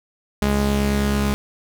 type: tone pair together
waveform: sawtooth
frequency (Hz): 69.1 / 207.1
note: C#2 / G#3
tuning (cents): -5 / -5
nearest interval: octave + perfect fifth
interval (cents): 1900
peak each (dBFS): -17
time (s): 0.42-1.34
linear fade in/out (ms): 0
effects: none